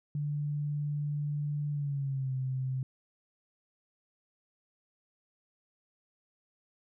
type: tone with pitch glide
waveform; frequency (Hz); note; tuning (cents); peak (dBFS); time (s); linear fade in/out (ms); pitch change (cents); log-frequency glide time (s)
sine; 146.83 to 130.81; D3 to C3; 0 to 0; -30; 0.15-2.83; 2; -200; 1.71-2.33
effects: none